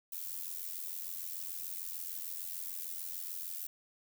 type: noise with amplitude modulation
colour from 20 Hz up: violet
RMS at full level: -38 dBFS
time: 0.12-3.67 s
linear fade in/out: 5 ms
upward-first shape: sine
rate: 86.7 Hz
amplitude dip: 75%
effects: none